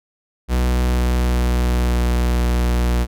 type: tone with pitch glide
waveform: 45% pulse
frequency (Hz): 61.74 to 60.26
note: B1 to B1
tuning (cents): 0 to -42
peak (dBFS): -15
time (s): 0.48-3.07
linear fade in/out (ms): 50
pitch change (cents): -42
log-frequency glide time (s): 0.61-2.53
effects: none